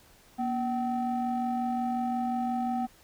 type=ring-modulated tone; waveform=triangle; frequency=261.9 Hz; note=C4; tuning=2 cents sharp; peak=-22 dBFS; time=0.38-2.87 s; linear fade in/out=20 ms; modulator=501 Hz; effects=pink hiss -58 dBFS RMS until 3.03 s